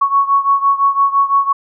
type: beating tone pair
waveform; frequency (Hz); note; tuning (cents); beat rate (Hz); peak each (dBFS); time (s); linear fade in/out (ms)
sine; 1108.7 / 1114.6; C#6 / C#6; 0 / +9; 5.9; -12 / -15; 0.01-1.53; 10
effects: none